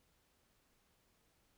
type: silence
effects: pink hiss -75 dBFS RMS until 1.57 s